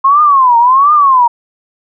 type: tone with vibrato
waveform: sine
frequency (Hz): 1063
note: C6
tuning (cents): +27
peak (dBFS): -4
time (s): 0.04-1.28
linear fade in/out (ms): 10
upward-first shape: triangle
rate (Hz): 1.4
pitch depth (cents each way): 250
effects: none